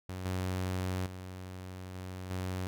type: tone with level steps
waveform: sawtooth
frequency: 92.5 Hz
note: F#2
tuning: in tune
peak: -34 / -28 / -38 / -36 / -30 dBFS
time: 0.09-2.67 s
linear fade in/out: 0 ms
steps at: 0.25 / 1.06 / 1.95 / 2.3 s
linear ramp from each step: 5 ms
effects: none